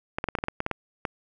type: clicks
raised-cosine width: 0.5 ms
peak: -12 dBFS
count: 11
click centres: 0.185 / 0.241 / 0.287 / 0.352 / 0.387 / 0.439 / 0.484 / 0.604 / 0.664 / 0.713 / 1.052 s
effects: none